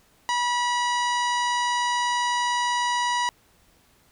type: harmonic tone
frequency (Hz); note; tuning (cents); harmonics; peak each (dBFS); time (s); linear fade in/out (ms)
971; B5; -30; 1 / 2 / 3 / 4 / 5 / 6 / 7 / 9; -23 / -29 / -33 / -35 / -37 / -39 / -40 / -42; 0.29-3.29; 0
effects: pink hiss -60 dBFS RMS until 4.11 s